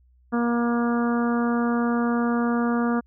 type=harmonic tone; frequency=237 Hz; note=A#3; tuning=29 cents sharp; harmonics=1 / 2 / 3 / 4 / 5 / 6 / 7; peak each=-21 / -29 / -32 / -35 / -32 / -34 / -40 dBFS; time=0.32-3.01 s; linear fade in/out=20 ms; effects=added 62 Hz sine -55 dBFS peak until 3.06 s